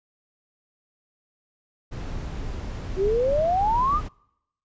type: noise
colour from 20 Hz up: brown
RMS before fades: -31 dBFS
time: 1.91-4.09 s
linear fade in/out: 20 ms
type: exponential sweep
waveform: sine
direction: up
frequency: 367 to 1271 Hz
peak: -19 dBFS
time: 2.96-4.01 s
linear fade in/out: 50 ms
effects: noise-tail reverb RT60 0.8 s tail -26 dB re dry + resampled to 16000 Hz